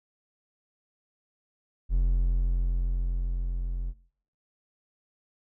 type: tone with level ramp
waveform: triangle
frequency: 43.73 Hz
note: F1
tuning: 3 cents sharp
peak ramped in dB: -18 to -27 dBFS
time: 1.89-3.94 s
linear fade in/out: 50 ms
effects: noise-tail reverb RT60 0.6 s tail -21 dB re dry